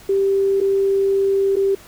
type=tone with dropouts; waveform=sine; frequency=392 Hz; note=G4; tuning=in tune; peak=-14 dBFS; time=0.09-1.75 s; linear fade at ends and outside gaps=5 ms; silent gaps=0.604-0.611 / 1.558-1.566 s; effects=pink hiss -44 dBFS RMS until 1.87 s